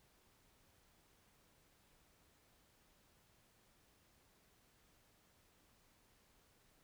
silence, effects pink hiss -72 dBFS RMS until 6.83 s

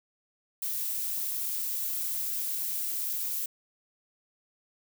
violet noise, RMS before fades -32 dBFS, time 0.62-3.46 s, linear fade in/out 5 ms, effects none

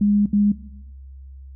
sine tone bursts at uneven times, 205.4 Hz, G#3, 19 cents flat, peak -14 dBFS, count 2, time 0.01-0.26 / 0.33-0.52 s, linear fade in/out 5 ms, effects noise-tail reverb RT60 0.9 s tail -17 dB re dry + added 67 Hz sine -37 dBFS peak until 1.55 s

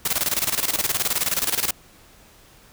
white noise with tremolo, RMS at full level -21 dBFS, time 0.05-1.71 s, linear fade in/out 5 ms, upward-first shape square, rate 19 Hz, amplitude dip 75%, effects pink hiss -51 dBFS RMS until 2.72 s

